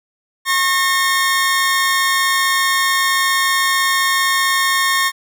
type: tone pair together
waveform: sawtooth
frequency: 1085.1 / 1827 Hz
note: C#6 / A#6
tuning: -37 / -35 cents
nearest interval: major sixth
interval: 902 cents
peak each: -13 dBFS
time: 0.45-5.12 s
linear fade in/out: 50 ms
effects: none